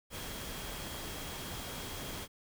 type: tone in noise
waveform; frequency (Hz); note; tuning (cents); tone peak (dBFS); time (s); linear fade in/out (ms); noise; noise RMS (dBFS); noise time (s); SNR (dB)
sine; 3265; G#7; -30; -51; 0.1-2.28; 50; pink; -42; 0.1-2.28; -12
effects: none